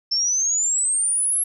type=exponential sweep; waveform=sine; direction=up; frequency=5310 to 11300 Hz; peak=-18 dBFS; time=0.11-1.44 s; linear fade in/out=10 ms; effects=none